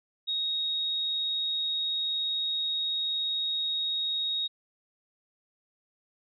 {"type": "tone", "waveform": "sine", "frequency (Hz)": 3759, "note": "A#7", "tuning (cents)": 14, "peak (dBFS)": -27, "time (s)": [0.27, 4.48], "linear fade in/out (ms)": 20, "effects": []}